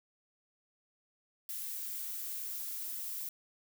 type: noise with high-pass filter sweep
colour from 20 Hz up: violet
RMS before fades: -40 dBFS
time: 1.49-3.29 s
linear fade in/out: 2 ms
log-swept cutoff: 1500 to 820 Hz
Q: 1.5
effects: none